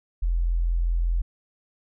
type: tone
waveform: sine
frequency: 42.6 Hz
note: F1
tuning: 42 cents flat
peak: -20 dBFS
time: 0.22-1.22 s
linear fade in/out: 10 ms
effects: none